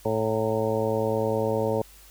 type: harmonic tone with a mistuned harmonic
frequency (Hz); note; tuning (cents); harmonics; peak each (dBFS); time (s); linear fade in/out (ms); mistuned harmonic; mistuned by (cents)
110; A2; 0; 1 / 2 / 3 / 4 / 5 / 6 / 7 / 8; -31 / -32 / -34 / -27 / -27 / -37 / -36 / -34; 0.05-1.82; 5; 8; +70
effects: added 50 Hz sine -52 dBFS peak until 2.1 s + white hiss -52 dBFS RMS until 2.1 s